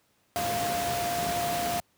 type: tone in noise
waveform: sine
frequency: 698.5 Hz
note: F5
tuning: in tune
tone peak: -28 dBFS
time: 0.36-1.8 s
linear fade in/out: 0 ms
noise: pink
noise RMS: -32 dBFS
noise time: 0.36-1.8 s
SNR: +1 dB
effects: pink hiss -68 dBFS RMS until 1.97 s + high-pass 100 Hz 12 dB/octave